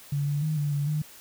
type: tone with pitch steps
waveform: sine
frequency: 142.7 / 144.8 / 155.2 / 146.1 / 143.4 / 151.6 Hz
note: D3 / D3 / D#3 / D3 / D3 / D#3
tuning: -49 / -24 / -4 / -9 / -41 / -45 cents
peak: -24 dBFS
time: 0.12-1.02 s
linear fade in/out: 5 ms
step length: 150 ms
effects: white hiss -49 dBFS RMS until 1.2 s